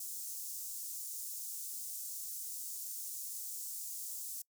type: high-pass noise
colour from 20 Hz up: pink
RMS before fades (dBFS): -43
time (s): 0-4.42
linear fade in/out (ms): 5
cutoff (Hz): 6700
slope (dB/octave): 24
effects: noise-tail reverb RT60 0.1 s tail -23 dB re dry

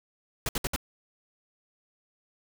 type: noise bursts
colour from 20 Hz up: pink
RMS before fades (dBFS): -29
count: 4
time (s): 0.46-0.762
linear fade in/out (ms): 2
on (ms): 29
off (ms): 62
effects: none

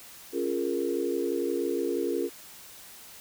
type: chord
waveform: sine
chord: Bb minor seventh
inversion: first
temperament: equal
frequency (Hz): 277.2 / 349.2 / 415.3 / 466.2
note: Db4 / F4 / Ab4 / Bb4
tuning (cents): 0 / 0 / 0 / 0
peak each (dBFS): -33 / -30 / -32 / -32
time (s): 0.32-2.3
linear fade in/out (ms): 50
effects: white hiss -48 dBFS RMS until 3.2 s

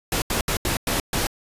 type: noise bursts at uneven times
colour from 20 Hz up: pink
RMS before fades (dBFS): -23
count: 6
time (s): 0.12-0.22 / 0.3-0.41 / 0.48-0.57 / 0.65-0.77 / 0.87-1 / 1.13-1.27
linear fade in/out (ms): 2
effects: resampled to 32000 Hz

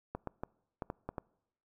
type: clicks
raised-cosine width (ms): 1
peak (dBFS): -23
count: 7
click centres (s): 0.15 / 0.273 / 0.435 / 0.822 / 0.901 / 1.09 / 1.182
effects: noise-tail reverb RT60 0.8 s tail -25 dB re dry

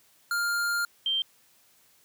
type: tone pair in turn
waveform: square / sine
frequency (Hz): 1403 / 3150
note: F6 / G7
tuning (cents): +8 / +8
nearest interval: octave + major second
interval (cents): 1400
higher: second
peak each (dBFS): -26 / -24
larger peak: second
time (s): 0.31-0.85 / 1.06-1.22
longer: first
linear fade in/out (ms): 2
effects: white hiss -62 dBFS RMS until 2.04 s + high-pass 60 Hz 12 dB/octave

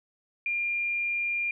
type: tone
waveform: sine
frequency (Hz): 2400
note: D7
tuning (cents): +37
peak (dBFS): -26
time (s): 0.46-1.51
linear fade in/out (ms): 2
effects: none

